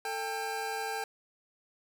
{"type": "tone pair together", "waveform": "25% pulse", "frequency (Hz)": [444.9, 798.2], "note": ["A4", "G5"], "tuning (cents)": [19, 31], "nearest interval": "minor seventh", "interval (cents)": 1012, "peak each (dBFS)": [-34, -31], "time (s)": [0.05, 1.04], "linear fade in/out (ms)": 2, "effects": []}